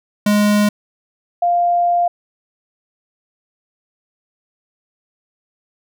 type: tone pair in turn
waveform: square / sine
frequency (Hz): 207.7 / 698.6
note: G#3 / F5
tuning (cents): 0 / 0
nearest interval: octave + major sixth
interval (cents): 2100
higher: second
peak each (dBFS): -12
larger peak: neither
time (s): 0.26-0.69 / 1.42-2.08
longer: second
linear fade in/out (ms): 5
effects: none